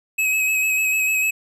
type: tone with vibrato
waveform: square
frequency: 2560 Hz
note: D#7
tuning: 49 cents sharp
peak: -18 dBFS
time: 0.18-1.31 s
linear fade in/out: 10 ms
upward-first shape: square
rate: 6.7 Hz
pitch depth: 17 cents each way
effects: none